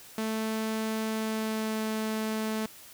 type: tone with pitch glide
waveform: sawtooth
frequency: 220 to 218.4 Hz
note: A3 to A3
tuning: 0 to -13 cents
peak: -25 dBFS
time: 0.18-2.66 s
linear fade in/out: 2 ms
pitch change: -13 cents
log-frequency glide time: 1.02-1.84 s
effects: white hiss -50 dBFS RMS until 2.93 s